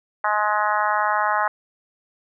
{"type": "harmonic tone", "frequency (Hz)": 210.5, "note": "G#3", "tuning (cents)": 24, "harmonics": [3, 4, 5, 6, 7, 8, 9], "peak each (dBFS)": [-28, -23, -24, -25, -27, -30, -32], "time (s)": [0.24, 1.48], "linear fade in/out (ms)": 5, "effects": []}